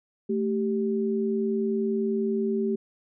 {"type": "tone pair together", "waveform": "sine", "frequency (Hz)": [220.2, 389.9], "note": ["A3", "G4"], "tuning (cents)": [2, -9], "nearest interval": "minor seventh", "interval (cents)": 989, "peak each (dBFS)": -26, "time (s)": [0.29, 2.76], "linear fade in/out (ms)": 10, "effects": []}